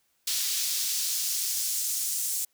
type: noise with high-pass filter sweep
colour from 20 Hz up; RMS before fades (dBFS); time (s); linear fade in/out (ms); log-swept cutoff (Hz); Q
pink; -29; 0.27-2.45; 5; 4200 to 7700; 1.2
effects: white hiss -71 dBFS RMS until 2.53 s